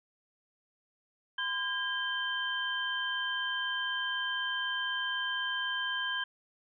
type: tone cluster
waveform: sine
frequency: 1022 / 1616 / 3118 Hz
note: C6 / G#6 / G7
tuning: -41 / -48 / -10 cents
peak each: -39 / -33 / -35 dBFS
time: 1.38-6.24 s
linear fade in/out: 5 ms
effects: none